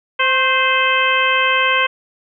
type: harmonic tone with a mistuned harmonic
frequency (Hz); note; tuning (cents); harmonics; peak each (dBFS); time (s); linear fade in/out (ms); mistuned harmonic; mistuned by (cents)
519; C5; -14; 1 / 2 / 3 / 4 / 5 / 6; -23 / -18 / -19 / -20 / -19 / -22; 0.19-1.87; 10; 2; +50
effects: none

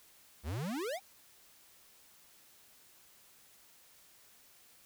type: exponential sweep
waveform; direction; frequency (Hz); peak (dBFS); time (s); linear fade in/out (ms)
square; up; 64.5 to 823; -36; 0.43-1; 50
effects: white hiss -62 dBFS RMS until 4.85 s

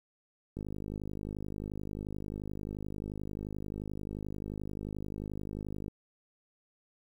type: click train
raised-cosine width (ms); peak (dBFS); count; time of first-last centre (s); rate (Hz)
3; -26; 274; 0.57-5.881; 51.4
effects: 10-bit

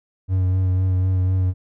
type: tone with vibrato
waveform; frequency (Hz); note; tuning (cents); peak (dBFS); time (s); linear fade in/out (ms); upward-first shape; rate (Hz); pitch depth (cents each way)
triangle; 92.9; F#2; +7; -14; 0.28-1.54; 50; sine; 4; 21
effects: none

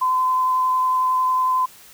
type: tone with vibrato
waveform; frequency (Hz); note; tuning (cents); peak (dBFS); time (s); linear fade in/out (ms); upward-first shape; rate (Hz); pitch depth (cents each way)
sine; 1023; C6; -39; -16; 0.01-1.66; 10; sine; 11; 9
effects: white hiss -46 dBFS RMS until 1.93 s

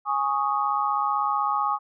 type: chord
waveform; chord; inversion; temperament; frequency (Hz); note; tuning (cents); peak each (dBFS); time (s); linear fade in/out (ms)
sine; Ab suspended fourth; none; equal; 830.6 / 1108.7 / 1244.5; Ab5 / Db6 / Eb6; 0 / 0 / 0; -26; 0.05-1.79; 50
effects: none

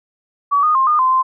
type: tone with pitch steps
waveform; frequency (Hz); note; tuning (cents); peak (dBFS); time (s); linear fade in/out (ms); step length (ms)
sine; 1138 / 1232 / 1060 / 1219 / 1034 / 1041; C#6 / D#6 / C6 / D#6 / C6 / C6; +45 / -17 / +22 / -36 / -21 / -9; -11; 0.51-1.23; 20; 120
effects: none

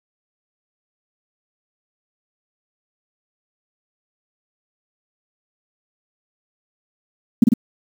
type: tone with echo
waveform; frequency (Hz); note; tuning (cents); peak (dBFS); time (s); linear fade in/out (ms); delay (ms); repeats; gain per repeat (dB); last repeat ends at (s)
sine; 232.5; A#3; -4; -5; 7.42-7.44; 5; 49; 2; -2; 7.538
effects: 7-bit

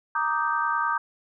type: chord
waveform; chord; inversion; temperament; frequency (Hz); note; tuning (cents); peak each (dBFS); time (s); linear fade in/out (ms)
sine; Eb major seventh; second; equal with one note detuned; 932.3 / 1174.7 / 1244.5 / 1560.8; Bb5 / D6 / Eb6 / G6; 0 / 0 / 0 / -8; -28; 0.15-0.98; 5
effects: none

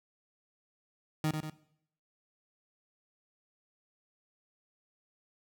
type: tone with echo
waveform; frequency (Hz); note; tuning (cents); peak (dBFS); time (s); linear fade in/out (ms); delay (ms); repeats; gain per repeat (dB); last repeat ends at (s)
30% pulse; 154.9; D#3; -7; -25; 1.24-1.31; 2; 95; 2; -5; 1.5
effects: noise-tail reverb RT60 0.7 s tail -18 dB re dry

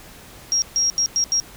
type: tone bursts at uneven times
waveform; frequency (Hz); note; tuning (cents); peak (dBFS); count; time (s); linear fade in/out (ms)
sine; 5610; F8; +7; -16; 5; 0.52-0.62 / 0.76-0.9 / 0.98-1.06 / 1.16-1.24 / 1.32-1.4; 0
effects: pink hiss -43 dBFS RMS until 1.56 s

